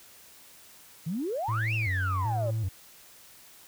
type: exponential two-way sweep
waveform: sine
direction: up then down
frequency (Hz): 148 to 2794 to 541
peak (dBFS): -28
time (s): 1.06-2.51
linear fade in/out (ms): 10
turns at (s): 1.74
type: tone with vibrato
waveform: triangle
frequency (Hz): 101.8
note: G#2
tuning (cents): -34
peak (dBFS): -24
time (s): 1.48-2.69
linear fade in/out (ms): 10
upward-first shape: square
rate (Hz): 1.3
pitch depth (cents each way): 150
effects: tanh soft clip ceiling -21 dBFS + white hiss -53 dBFS RMS until 3.67 s